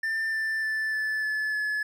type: tone with pitch steps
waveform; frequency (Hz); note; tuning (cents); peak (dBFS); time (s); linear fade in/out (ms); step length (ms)
triangle; 1788 / 1772.6 / 1757.3 / 1742.1 / 1727.1 / 1712.2; A6 / A6 / A6 / A6 / A6 / A6; +27 / +12 / -3 / -18 / -33 / -48; -24; 0.03-1.83; 5; 300
effects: none